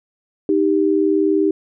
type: tone pair together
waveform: sine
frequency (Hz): 312.1 / 392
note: D#4 / G4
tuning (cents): +5 / 0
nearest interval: major third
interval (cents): 395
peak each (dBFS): -16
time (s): 0.49-1.51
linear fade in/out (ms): 2
effects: none